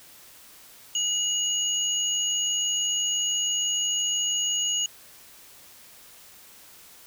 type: tone pair together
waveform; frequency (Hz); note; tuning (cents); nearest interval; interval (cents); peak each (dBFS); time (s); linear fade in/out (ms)
sine; 2900 / 6713; F#7 / G#8; -35 / +18; octave + minor third; 1453; -26; 0.95-4.86; 2
effects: white hiss -50 dBFS RMS until 7.06 s